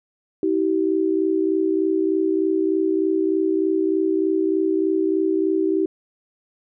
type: tone pair together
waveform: sine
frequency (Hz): 320.7 / 384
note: E4 / G4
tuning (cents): -48 / -36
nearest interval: minor third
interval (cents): 312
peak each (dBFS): -20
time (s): 0.43-5.86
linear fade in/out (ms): 2
effects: none